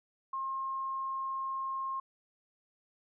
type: tone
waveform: sine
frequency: 1069 Hz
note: C6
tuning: 37 cents sharp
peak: -33 dBFS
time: 0.33-2 s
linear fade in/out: 5 ms
effects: none